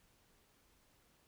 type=silence; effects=pink hiss -71 dBFS RMS until 1.27 s